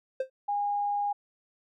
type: tone with exponential decay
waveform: triangle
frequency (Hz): 523.3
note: C5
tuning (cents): 0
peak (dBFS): -21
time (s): 0.2-0.3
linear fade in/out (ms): 5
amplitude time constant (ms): 20
type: tone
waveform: sine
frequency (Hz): 817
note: G#5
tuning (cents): -29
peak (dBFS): -26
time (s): 0.48-1.13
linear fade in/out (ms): 10
effects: none